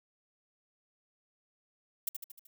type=noise with echo; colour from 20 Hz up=violet; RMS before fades=-32 dBFS; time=2.07-2.09 s; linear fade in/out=5 ms; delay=76 ms; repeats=5; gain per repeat=-5 dB; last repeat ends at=2.47 s; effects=none